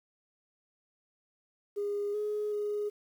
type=tone with pitch steps; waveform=sine; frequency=408.7 / 420.2 / 415.8 Hz; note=G#4 / G#4 / G#4; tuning=-28 / +20 / +2 cents; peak=-29 dBFS; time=1.76-2.9 s; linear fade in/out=20 ms; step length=380 ms; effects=tanh soft clip ceiling -26 dBFS + 10-bit